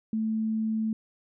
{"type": "tone", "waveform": "sine", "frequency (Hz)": 220, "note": "A3", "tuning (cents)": 0, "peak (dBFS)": -25, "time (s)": [0.13, 0.93], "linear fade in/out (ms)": 2, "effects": []}